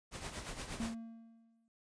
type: noise with tremolo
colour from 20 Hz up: pink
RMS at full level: -42 dBFS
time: 0.11-0.95 s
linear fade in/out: 50 ms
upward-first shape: sine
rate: 8.5 Hz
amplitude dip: 60%
type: tone with exponential decay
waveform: triangle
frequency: 227.8 Hz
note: A#3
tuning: 40 cents flat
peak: -32 dBFS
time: 0.8-1.68 s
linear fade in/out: 0 ms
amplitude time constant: 190 ms
effects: noise-tail reverb RT60 0.1 s tail -18 dB re dry + resampled to 22050 Hz